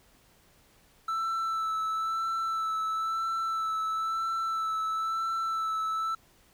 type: tone with vibrato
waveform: triangle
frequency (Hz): 1322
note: E6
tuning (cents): +5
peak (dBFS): -26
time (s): 1.08-6.15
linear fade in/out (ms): 5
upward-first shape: sine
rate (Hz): 1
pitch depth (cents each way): 19
effects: pink hiss -62 dBFS RMS until 6.53 s